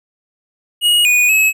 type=tone with pitch steps; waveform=square; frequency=2887 / 2465 / 2575 Hz; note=F#7 / D#7 / E7; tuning=-43 / -17 / -41 cents; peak=-10 dBFS; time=0.81-1.53 s; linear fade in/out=50 ms; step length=240 ms; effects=none